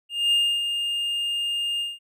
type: tone with ADSR envelope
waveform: triangle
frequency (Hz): 2820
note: F7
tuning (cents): +16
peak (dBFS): -15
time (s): 0.09-1.99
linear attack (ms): 230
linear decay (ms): 290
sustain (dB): -7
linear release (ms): 190
effects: none